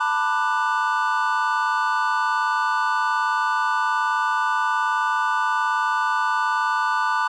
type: chord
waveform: triangle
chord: B minor seventh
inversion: third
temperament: just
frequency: 889 / 987.8 / 1185.3 / 1481.6 Hz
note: A5 / B5 / D6 / F#6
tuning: +18 / 0 / +16 / +2 cents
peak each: -23 dBFS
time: 0-7.28 s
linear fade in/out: 10 ms
effects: resampled to 22050 Hz